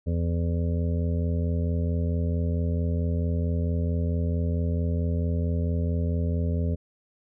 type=harmonic tone; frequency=84.5 Hz; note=E2; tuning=43 cents sharp; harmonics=1 / 2 / 3 / 5 / 6 / 7; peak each=-24 / -30 / -34 / -38 / -40 / -41 dBFS; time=0.06-6.76 s; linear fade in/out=20 ms; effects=none